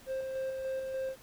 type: tone with tremolo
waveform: triangle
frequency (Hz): 528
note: C5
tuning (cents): +16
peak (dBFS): -30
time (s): 0.06-1.16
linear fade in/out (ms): 50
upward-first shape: square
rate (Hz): 3.4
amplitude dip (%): 30
effects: pink hiss -56 dBFS RMS until 1.22 s